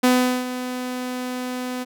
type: tone with ADSR envelope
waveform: sawtooth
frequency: 251.3 Hz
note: B3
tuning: 30 cents sharp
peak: -9 dBFS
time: 0.03-1.85 s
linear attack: 11 ms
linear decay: 400 ms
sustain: -13 dB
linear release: 27 ms
effects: none